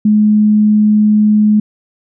sine tone, 211.7 Hz, G#3, 33 cents sharp, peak -6 dBFS, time 0.05-1.6 s, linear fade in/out 5 ms, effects none

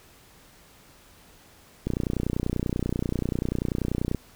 click train, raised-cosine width 3 ms, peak -13 dBFS, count 70, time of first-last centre 1.87-4.147 s, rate 30.3 Hz, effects pink hiss -54 dBFS RMS until 4.35 s

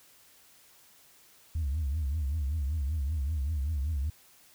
sine tone with vibrato, 73.42 Hz, D2, in tune, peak -26 dBFS, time 1.55-4.1 s, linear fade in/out 5 ms, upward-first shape triangle, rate 5.2 Hz, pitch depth 220 cents each way, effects tanh soft clip ceiling -25 dBFS + white hiss -59 dBFS RMS until 4.54 s

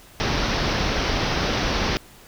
pink low-pass noise, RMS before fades -23 dBFS, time 0.2-1.97 s, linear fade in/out 0 ms, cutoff 5900 Hz, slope 96 dB/octave, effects pink hiss -48 dBFS RMS until 2.27 s

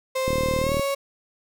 35% pulse tone with pitch glide, 523.3 to 554.4 Hz, C5 to C#5, 0 to 0 cents, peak -21 dBFS, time 0.15-0.95 s, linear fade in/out 10 ms, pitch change +100 cents, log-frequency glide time 0.61-0.73 s
click train, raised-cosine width 3 ms, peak -14 dBFS, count 21, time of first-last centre 0.28-0.795 s, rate 38.8 Hz
effects none

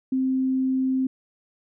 sine tone, 261.6 Hz, C4, in tune, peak -20 dBFS, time 0.12-1.07 s, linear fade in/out 5 ms, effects none

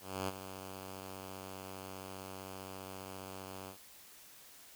5% pulse tone with ADSR envelope, 95.1 Hz, F#2, 48 cents sharp, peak -23 dBFS, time 0-3.78 s, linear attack 280 ms, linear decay 29 ms, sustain -11 dB, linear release 100 ms, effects white hiss -57 dBFS RMS until 4.75 s

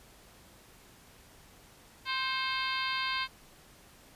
harmonic tone with a mistuned harmonic, 523.3 Hz, C5, in tune, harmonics 2 / 3 / 4 / 5 / 6 / 7 / 8 / 9, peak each -35 / -37 / -38 / -39 / -40 / -40 / -41 / -42 dBFS, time 2.05-3.28 s, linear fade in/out 50 ms, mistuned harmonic 4, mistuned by +45 cents, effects pink hiss -57 dBFS RMS until 4.15 s + resampled to 32000 Hz

